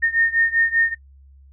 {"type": "beating tone pair", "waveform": "sine", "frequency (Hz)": [1830, 1835.1], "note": ["A#6", "A#6"], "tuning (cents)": [-32, -28], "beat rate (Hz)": 5.1, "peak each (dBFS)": [-18, -20], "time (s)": [0.02, 0.95], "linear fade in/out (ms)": 20, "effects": ["noise-tail reverb RT60 0.1 s tail -21 dB re dry", "added 68 Hz sine -45 dBFS peak until 1.52 s"]}